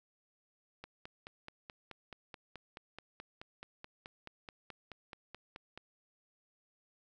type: click train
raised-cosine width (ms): 0.3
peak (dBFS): -30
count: 24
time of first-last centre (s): 0.84-5.776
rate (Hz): 4.66
effects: none